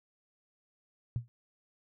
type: tone with exponential decay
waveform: sine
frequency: 118.4 Hz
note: A#2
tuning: 27 cents sharp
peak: -26 dBFS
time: 1.16-1.28 s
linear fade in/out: 0 ms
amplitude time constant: 26 ms
effects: none